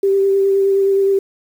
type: tone with vibrato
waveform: sine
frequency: 392 Hz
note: G4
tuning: in tune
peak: -11 dBFS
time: 0.03-1.19 s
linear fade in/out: 5 ms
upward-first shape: triangle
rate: 9.6 Hz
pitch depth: 18 cents each way
effects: 7-bit